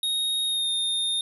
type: tone with pitch glide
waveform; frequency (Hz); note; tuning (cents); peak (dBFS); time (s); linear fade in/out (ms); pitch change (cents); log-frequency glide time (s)
square; 3739 to 3660; A#7 to A#7; +4 to -32; -24; 0.03-1.21; 2; -36; 0.45-0.7
effects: none